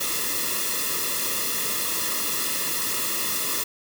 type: noise with comb filter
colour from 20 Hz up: white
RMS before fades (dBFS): -26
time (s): 0-3.64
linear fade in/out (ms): 10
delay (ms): 1.3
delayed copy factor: -0.95
effects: none